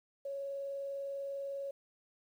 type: tone with vibrato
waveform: sine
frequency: 554.4 Hz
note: C#5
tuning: in tune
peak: -37 dBFS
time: 0.25-1.71 s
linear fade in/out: 5 ms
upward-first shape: triangle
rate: 20 Hz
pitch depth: 16 cents each way
effects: 11-bit